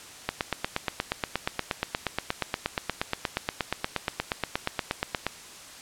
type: click train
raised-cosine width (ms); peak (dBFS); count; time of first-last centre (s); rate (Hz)
0.3; -9; 43; 0.29-5.266; 8.44
effects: white hiss -45 dBFS RMS until 5.81 s + low-pass 9000 Hz 12 dB/octave